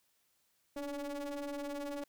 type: ring-modulated tone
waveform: square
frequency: 140.6 Hz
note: C#3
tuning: 25 cents sharp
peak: -36 dBFS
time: 0.76-2.04 s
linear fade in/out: 5 ms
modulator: 431 Hz
effects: white hiss -75 dBFS RMS until 2.08 s